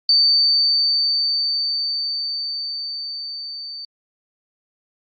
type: tone with level ramp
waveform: sine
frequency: 4574 Hz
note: D8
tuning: 47 cents flat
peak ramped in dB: -11 to -30 dBFS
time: 0.09-3.85 s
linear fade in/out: 2 ms
effects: Opus 48 kbps